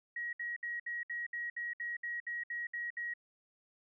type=tone bursts; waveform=sine; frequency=1900 Hz; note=A#6; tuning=33 cents sharp; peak=-36 dBFS; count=13; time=0.16-3.138 s; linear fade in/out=5 ms; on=170 ms; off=64 ms; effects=none